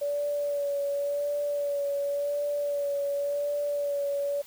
sine tone with vibrato, 573 Hz, D5, 43 cents flat, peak -26 dBFS, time 0.01-4.42 s, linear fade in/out 10 ms, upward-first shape sine, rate 0.91 Hz, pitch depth 23 cents each way, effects white hiss -51 dBFS RMS until 4.46 s

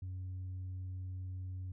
sine tone, 92.5 Hz, F#2, in tune, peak -37 dBFS, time 0.02-1.72 s, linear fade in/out 5 ms, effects tanh soft clip ceiling -38 dBFS

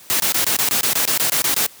white noise bursts, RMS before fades -18 dBFS, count 13, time 0.1-1.664 s, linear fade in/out 0 ms, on 100 ms, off 22 ms, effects white hiss -44 dBFS RMS until 1.8 s + high-pass 100 Hz 12 dB/octave

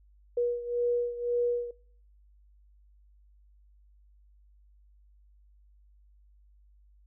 sine beating tone pair, 481 / 482.9 Hz, B4 / B4, -46 / -39 cents, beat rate 1.9 Hz, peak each -28 / -32 dBFS, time 0.37-1.71 s, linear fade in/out 5 ms, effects noise-tail reverb RT60 0.6 s tail -24 dB re dry + added 50 Hz sine -57 dBFS peak until 7.06 s

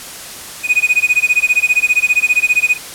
triangle tone with tremolo, 2484 Hz, D#7, 3 cents flat, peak -5 dBFS, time 0.63-2.78 s, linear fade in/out 50 ms, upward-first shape sine, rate 15 Hz, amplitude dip 100%, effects white hiss -30 dBFS RMS until 2.94 s + low-pass 12000 Hz 12 dB/octave

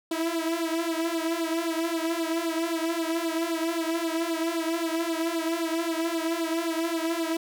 sawtooth tone with flanger, 330 Hz, E4, 2 cents sharp, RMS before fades -28 dBFS, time 0.11-7.37 s, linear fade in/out 5 ms, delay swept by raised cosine 0.23 to 3.43 ms, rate 3.8 Hz, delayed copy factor +0.95, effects none

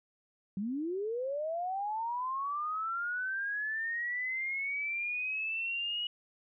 sine linear sweep, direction up, 185 to 2919 Hz, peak -32 dBFS, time 0.57-6.07 s, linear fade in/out 2 ms, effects none

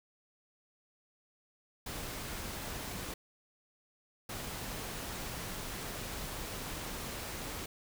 pink noise bursts at uneven times, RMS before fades -41 dBFS, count 2, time 1.86-3.14 / 4.29-7.66 s, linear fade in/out 5 ms, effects none

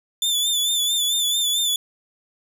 sawtooth tone with vibrato, 3513 Hz, A7, 3 cents flat, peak -16 dBFS, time 0.22-1.76 s, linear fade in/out 2 ms, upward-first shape sine, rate 4.5 Hz, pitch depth 52 cents each way, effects none

